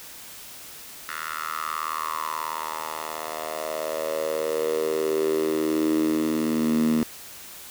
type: tone with high-pass filter sweep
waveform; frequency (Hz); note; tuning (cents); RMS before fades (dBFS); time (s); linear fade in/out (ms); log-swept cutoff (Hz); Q
10% pulse; 78.5; D#2; +16; -26; 1.09-7.03; 0; 1500 to 220; 6.2
effects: white hiss -42 dBFS RMS until 7.7 s